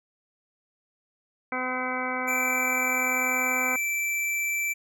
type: harmonic tone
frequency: 254.6 Hz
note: C4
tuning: 47 cents flat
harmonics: 1 / 2 / 3 / 4 / 5 / 6 / 8 / 9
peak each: -35 / -35 / -35 / -35 / -35 / -35 / -35 / -35 dBFS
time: 1.52-3.76 s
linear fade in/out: 2 ms
type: tone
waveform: square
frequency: 2332 Hz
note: D7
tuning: 13 cents flat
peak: -26 dBFS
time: 2.27-4.74 s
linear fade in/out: 20 ms
effects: none